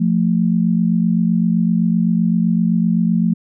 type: tone pair together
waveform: sine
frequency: 174.61 / 222.4 Hz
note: F3 / A3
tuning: 0 / +19 cents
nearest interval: major third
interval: 419 cents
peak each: -15 / -16 dBFS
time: 0-3.34 s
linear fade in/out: 10 ms
effects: none